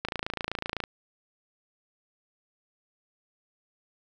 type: click train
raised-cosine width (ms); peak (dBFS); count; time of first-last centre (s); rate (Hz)
0.3; -14; 23; 0.05-0.839; 27.9
effects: none